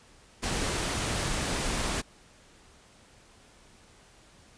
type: noise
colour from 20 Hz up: pink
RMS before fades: -30 dBFS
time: 0.42-2.02 s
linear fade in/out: 20 ms
effects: pink hiss -57 dBFS RMS until 4.57 s + resampled to 22050 Hz